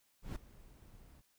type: noise with ADSR envelope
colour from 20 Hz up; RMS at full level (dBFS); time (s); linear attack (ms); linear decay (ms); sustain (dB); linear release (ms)
brown; -38; 0.22-1.22; 140; 3; -20; 32
effects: white hiss -74 dBFS RMS until 1.38 s